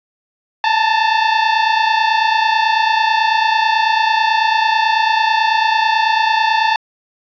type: tone pair together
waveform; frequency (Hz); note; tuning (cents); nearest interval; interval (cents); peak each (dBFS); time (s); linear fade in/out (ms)
sawtooth; 870.9 / 900; A5 / A5; -18 / +39; minor second; 57; -11; 0.64-6.76; 2
effects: resampled to 11025 Hz + 7-bit